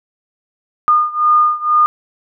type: beating tone pair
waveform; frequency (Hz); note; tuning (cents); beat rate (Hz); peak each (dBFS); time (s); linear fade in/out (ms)
sine; 1218 / 1220.1; D#6 / D#6; -37 / -34; 2.1; -12 / -14; 0.88-1.86; 0
effects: none